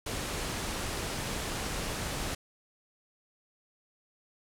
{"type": "low-pass noise", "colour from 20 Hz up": "pink", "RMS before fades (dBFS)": -35, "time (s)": [0.06, 2.35], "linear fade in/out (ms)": 5, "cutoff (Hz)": 11000, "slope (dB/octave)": 24, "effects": []}